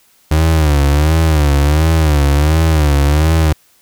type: tone with vibrato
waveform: 35% pulse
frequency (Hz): 75.6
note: D#2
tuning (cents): -49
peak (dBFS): -7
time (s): 0.31-3.53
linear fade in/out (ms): 5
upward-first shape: sine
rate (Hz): 1.4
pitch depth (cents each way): 120
effects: white hiss -52 dBFS RMS until 3.81 s